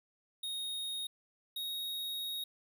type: tone pair in turn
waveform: square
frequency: 3729 / 3759 Hz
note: A#7 / A#7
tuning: 0 / +14 cents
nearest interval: unison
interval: 14 cents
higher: second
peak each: -37 / -37 dBFS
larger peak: neither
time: 0.43-1.07 / 1.56-2.44 s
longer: second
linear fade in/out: 5 ms
effects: none